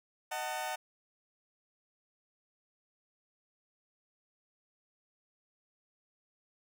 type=chord; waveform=sawtooth; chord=D# diminished; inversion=none; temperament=just; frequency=622.3 / 746.7 / 896 Hz; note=D#5 / F#5 / A5; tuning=0 / +16 / +31 cents; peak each=-38 / -34 / -36 dBFS; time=0.31-0.76 s; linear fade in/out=10 ms; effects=none